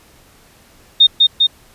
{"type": "tone with echo", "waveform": "sine", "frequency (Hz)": 3673, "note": "A#7", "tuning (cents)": -26, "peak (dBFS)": -4, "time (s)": [1, 1.07], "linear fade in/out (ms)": 10, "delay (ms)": 200, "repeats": 2, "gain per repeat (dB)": -2, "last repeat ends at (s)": 1.47, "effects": ["pink hiss -48 dBFS RMS until 1.74 s", "resampled to 32000 Hz"]}